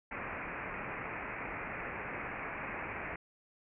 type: low-pass noise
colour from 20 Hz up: white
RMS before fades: -41 dBFS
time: 0.11-3.16 s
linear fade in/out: 5 ms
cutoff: 2500 Hz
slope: 96 dB/octave
effects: none